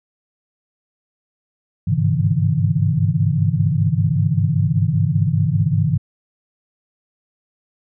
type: tone cluster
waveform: sine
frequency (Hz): 99.2 / 104.3 / 131.4 / 149.3 / 164.8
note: G2 / G#2 / C3 / D3 / E3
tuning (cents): +21 / +8 / +8 / +29 / 0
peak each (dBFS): -22 / -21 / -21 / -20 / -20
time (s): 1.87-5.98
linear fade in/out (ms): 10
effects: none